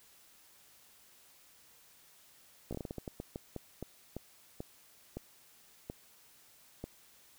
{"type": "slowing click train", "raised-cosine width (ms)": 2, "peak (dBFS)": -26, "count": 18, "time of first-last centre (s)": [2.71, 6.84], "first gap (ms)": 16, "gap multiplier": 1.29, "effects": ["white hiss -62 dBFS RMS until 7.38 s"]}